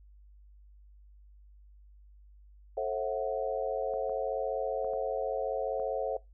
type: chord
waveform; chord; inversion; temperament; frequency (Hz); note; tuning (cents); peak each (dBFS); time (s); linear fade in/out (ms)
sine; F# half-diminished seventh; first; equal with one note detuned; 440 / 534.9 / 659.3 / 740; A4 / C5 / E5 / F#5; 0 / +38 / 0 / 0; -35 / -33 / -35 / -37; 2.77-6.17; 5
type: clicks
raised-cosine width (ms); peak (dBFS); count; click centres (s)
1; -37; 5; 3.938 / 4.095 / 4.846 / 4.935 / 5.798
effects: noise-tail reverb RT60 0.2 s tail -21 dB re dry + added 50 Hz sine -53 dBFS peak until 6.33 s